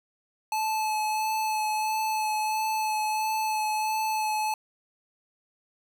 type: tone with vibrato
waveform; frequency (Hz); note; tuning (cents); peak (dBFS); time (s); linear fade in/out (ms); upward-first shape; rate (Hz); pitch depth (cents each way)
square; 865; A5; -30; -26; 0.52-4.54; 2; sine; 1.5; 15
effects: none